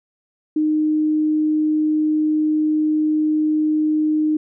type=tone; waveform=sine; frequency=307.5 Hz; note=D#4; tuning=20 cents flat; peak=-15 dBFS; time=0.56-4.37 s; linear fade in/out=5 ms; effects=none